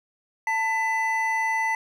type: tone pair together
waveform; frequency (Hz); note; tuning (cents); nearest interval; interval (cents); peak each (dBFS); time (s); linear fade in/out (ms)
triangle; 890.9 / 2000; A5 / B6; +21 / +21; octave + major second; 1400; -23; 0.47-1.75; 2
effects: none